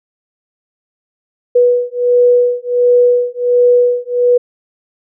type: beating tone pair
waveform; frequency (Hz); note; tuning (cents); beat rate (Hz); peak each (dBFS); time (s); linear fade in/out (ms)
sine; 488.4 / 489.8; B4 / B4; -19 / -14; 1.4; -11; 1.55-4.38; 10
effects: none